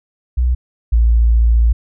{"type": "tone pair in turn", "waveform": "sine", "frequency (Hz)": [61.74, 57.24], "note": ["B1", "A#1"], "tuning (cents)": [0, -31], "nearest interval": "minor second", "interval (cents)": 131, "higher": "first", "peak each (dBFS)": [-11, -8], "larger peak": "second", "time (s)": [[0.37, 0.55], [0.92, 1.73]], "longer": "second", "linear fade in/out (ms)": 10, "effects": []}